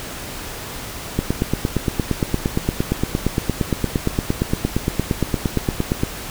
click train, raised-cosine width 3 ms, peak -4 dBFS, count 43, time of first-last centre 1.19-6.034 s, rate 8.67 Hz, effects pink hiss -31 dBFS RMS until 6.3 s

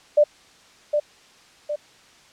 sine tone with echo, 593 Hz, D5, 17 cents sharp, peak -11 dBFS, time 0.17-0.24 s, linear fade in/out 10 ms, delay 760 ms, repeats 2, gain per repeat -6 dB, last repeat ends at 1.76 s, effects white hiss -52 dBFS RMS until 2.32 s + low-pass 6000 Hz 12 dB/octave

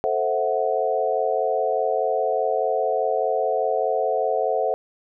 sine chord, F# half-diminished seventh, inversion first, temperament equal with one note detuned, 440 / 523.3 / 655.1 / 740 Hz, A4 / C5 / E5 / F#5, 0 / 0 / -11 / 0 cents, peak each -25 dBFS, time 0.04-4.74 s, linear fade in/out 0 ms, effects none

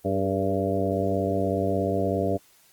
harmonic tone with a mistuned harmonic, 96.7 Hz, G2, 23 cents flat, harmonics 1 / 2 / 3 / 4 / 5 / 6 / 7, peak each -30 / -30 / -30 / -30 / -30 / -30 / -30 dBFS, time 0.04-2.38 s, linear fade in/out 20 ms, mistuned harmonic 4, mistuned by +51 cents, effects white hiss -58 dBFS RMS until 2.72 s + Opus 24 kbps

